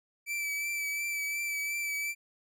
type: tone with vibrato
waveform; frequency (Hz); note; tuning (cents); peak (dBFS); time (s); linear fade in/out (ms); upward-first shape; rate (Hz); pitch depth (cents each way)
45% pulse; 2315; D7; -25; -31; 0.26-2.15; 50; triangle; 2.8; 29
effects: none